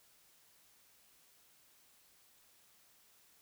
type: silence
effects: white hiss -67 dBFS RMS until 3.41 s